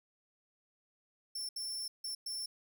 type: tone bursts at uneven times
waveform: sawtooth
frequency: 5390 Hz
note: E8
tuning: 38 cents sharp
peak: -35 dBFS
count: 4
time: 1.35-1.49 / 1.56-1.88 / 2.04-2.15 / 2.26-2.46 s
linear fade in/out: 5 ms
effects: none